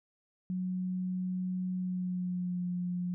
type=tone with pitch glide; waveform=sine; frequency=183.6 to 178.17 Hz; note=F#3 to F3; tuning=-13 to +35 cents; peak=-31 dBFS; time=0.5-3.14 s; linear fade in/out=0 ms; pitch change=-52 cents; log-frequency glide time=1.75-2.66 s; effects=none